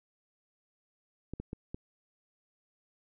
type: clicks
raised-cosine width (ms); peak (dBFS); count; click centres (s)
3; -25; 4; 1.336 / 1.4 / 1.531 / 1.745
effects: none